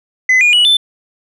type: tone with pitch steps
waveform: sine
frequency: 2026 / 2437 / 2932 / 3527 Hz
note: B6 / D#7 / F#7 / A7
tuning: +44 / -37 / -16 / +3 cents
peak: -4 dBFS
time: 0.29-0.77 s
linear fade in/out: 5 ms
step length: 120 ms
effects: tanh soft clip ceiling -6 dBFS